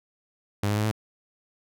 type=tone with pitch steps; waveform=sawtooth; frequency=102 / 104.2 / 106.45 / 108.75 Hz; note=G#2 / G#2 / G#2 / A2; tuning=-31 / +6 / +43 / -20 cents; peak=-19 dBFS; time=0.63-0.914 s; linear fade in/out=5 ms; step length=71 ms; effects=none